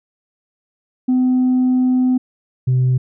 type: tone pair in turn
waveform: sine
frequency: 254.2 / 127.84 Hz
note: C4 / C3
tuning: -50 / -40 cents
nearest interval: octave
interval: 1190 cents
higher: first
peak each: -10 / -10 dBFS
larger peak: neither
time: 1.08-2.18 / 2.67-2.98 s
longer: first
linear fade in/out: 10 ms
effects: tanh soft clip ceiling -10 dBFS